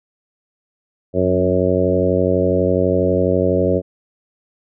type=harmonic tone with a mistuned harmonic; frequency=92.1 Hz; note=F#2; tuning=7 cents flat; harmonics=1 / 2 / 3 / 4 / 5 / 6 / 7; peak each=-22 / -22 / -22 / -21 / -20 / -19 / -25 dBFS; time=1.13-3.82 s; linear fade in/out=50 ms; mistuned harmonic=2; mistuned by=-17 cents; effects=none